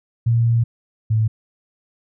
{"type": "tone pair in turn", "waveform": "sine", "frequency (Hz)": [116.54, 110], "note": ["A#2", "A2"], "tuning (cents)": [0, 0], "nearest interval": "minor second", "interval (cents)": 100, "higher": "first", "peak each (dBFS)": [-13, -14], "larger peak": "first", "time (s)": [[0.26, 0.64], [1.1, 1.28]], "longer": "first", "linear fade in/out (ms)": 10, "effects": []}